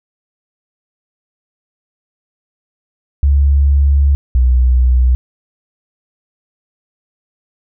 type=tone pair in turn; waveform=sine; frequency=70.2 / 62.54 Hz; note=C#2 / B1; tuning=+22 / +22 cents; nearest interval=major second; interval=200 cents; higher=first; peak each=-7 dBFS; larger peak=neither; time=3.23-4.15 / 4.35-5.15 s; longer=first; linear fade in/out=0 ms; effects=none